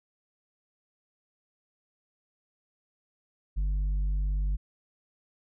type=tone with tanh clipping; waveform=triangle; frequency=49 Hz; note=G1; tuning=in tune; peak=-26 dBFS; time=3.56-4.57 s; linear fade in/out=20 ms; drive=9 dB; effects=none